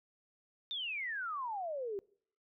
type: exponential sweep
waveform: sine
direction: down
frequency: 3675 to 380.8 Hz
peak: -36 dBFS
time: 0.71-1.99 s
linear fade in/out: 0 ms
effects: noise-tail reverb RT60 0.6 s tail -25 dB re dry